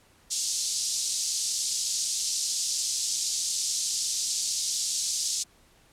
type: band-pass noise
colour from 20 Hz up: white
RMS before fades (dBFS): -29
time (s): 0.3-5.44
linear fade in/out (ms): 20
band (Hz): 4500 to 7800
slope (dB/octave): 24
effects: pink hiss -60 dBFS RMS until 5.92 s + low-pass 12000 Hz 12 dB/octave